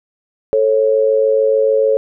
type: tone pair together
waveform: sine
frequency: 440 / 546.8 Hz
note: A4 / C#5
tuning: 0 / -24 cents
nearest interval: major third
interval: 376 cents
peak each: -13 dBFS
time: 0.53-1.97 s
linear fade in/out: 0 ms
effects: none